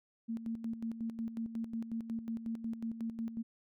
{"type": "tone with tremolo", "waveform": "sine", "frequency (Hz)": 227.6, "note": "A#3", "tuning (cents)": -41, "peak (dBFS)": -34, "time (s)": [0.28, 3.43], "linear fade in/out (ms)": 20, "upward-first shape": "square", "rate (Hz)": 5.5, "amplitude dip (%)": 65, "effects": []}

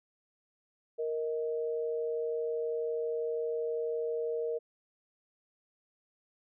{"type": "tone pair together", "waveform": "sine", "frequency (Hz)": [466.2, 628.1], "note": ["A#4", "D#5"], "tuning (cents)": [0, 16], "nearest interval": "perfect fourth", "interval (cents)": 516, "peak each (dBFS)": [-31, -39], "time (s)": [0.98, 4.59], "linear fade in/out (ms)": 20, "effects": []}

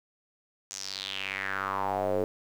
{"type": "tone with band-pass filter sweep", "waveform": "square", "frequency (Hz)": 48.47, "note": "G1", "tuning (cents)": -19, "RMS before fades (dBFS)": -32, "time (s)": [0.71, 2.24], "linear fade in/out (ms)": 0, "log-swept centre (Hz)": [6700, 450], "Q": 4.5, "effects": ["9-bit"]}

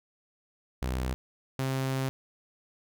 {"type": "tone pair in turn", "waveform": "sawtooth", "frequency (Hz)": [63.6, 132.91], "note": ["C2", "C3"], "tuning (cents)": [-48, 28], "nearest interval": "octave + minor second", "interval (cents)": 1276, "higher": "second", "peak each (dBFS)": [-25, -24], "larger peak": "second", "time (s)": [[0.82, 1.14], [1.59, 2.09]], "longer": "second", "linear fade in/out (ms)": 0, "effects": []}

